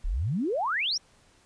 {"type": "exponential sweep", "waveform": "sine", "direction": "up", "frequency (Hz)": [31.45, 5920], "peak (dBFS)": -25, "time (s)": [0.04, 0.98], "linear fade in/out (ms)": 10, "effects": ["pink hiss -61 dBFS RMS until 1.45 s", "resampled to 22050 Hz"]}